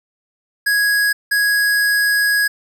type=tone pair in turn; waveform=square; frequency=1661.2 / 1661.2 Hz; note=G#6 / G#6; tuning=0 / 0 cents; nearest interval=unison; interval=0 cents; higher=neither; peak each=-14 dBFS; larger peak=neither; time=0.66-1.13 / 1.31-2.48 s; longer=second; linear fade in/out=10 ms; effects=9-bit